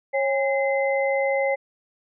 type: tone cluster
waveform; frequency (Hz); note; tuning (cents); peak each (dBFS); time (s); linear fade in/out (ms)
sine; 547 / 813 / 2058; C#5 / G#5 / C7; -23 / -37 / -29; -21 / -28 / -27; 0.13-1.56; 20
effects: none